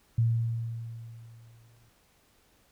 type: tone with exponential decay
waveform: sine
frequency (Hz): 115.2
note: A#2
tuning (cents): -20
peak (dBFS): -20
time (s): 0.18-1.89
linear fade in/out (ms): 5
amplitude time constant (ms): 370
effects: pink hiss -65 dBFS RMS until 2.71 s